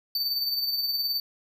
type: tone with tremolo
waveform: square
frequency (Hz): 4568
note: D8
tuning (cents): -49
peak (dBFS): -24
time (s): 0.15-1.2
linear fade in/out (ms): 2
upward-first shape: sine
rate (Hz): 19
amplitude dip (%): 45
effects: none